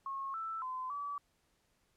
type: tone with pitch steps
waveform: sine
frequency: 1088 / 1324 / 1025 / 1148 Hz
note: C#6 / E6 / C6 / D6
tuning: -33 / +7 / -36 / -40 cents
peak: -37 dBFS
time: 0.06-1.18 s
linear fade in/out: 2 ms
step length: 280 ms
effects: pink hiss -75 dBFS RMS until 1.96 s + low-pass 12000 Hz 12 dB/octave